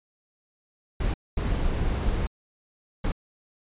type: noise bursts at uneven times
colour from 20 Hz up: brown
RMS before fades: -25 dBFS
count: 3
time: 1-1.14 / 1.37-2.27 / 3.04-3.12 s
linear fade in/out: 5 ms
effects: resampled to 8000 Hz